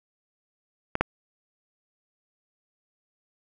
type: clicks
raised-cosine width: 0.5 ms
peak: -11 / -6 dBFS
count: 2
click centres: 0.954 / 1.01 s
effects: none